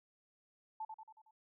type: tone with echo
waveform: sine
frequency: 877 Hz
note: A5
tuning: 6 cents flat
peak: -39 dBFS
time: 0.8-0.85 s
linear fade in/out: 5 ms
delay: 92 ms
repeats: 5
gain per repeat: -5 dB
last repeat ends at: 1.31 s
effects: none